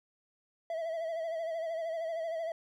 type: tone with vibrato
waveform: triangle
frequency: 656 Hz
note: E5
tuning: 9 cents flat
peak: -31 dBFS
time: 0.7-2.52 s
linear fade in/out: 2 ms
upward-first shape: sine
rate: 13 Hz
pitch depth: 54 cents each way
effects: none